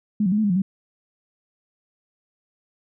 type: tone with pitch steps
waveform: sine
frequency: 210 / 181.1 / 208.3 / 218.1 / 203.7 / 177 / 193.1 Hz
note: G#3 / F#3 / G#3 / A3 / G#3 / F3 / G3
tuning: +19 / -37 / +5 / -15 / -33 / +23 / -26 cents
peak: -17 dBFS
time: 0.2-0.62 s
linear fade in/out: 5 ms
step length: 60 ms
effects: none